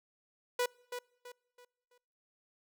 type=tone with echo; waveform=sawtooth; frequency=491.2 Hz; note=B4; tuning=9 cents flat; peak=-25 dBFS; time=0.59-0.66 s; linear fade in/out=5 ms; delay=330 ms; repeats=4; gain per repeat=-9 dB; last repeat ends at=1.98 s; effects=noise-tail reverb RT60 0.9 s tail -26 dB re dry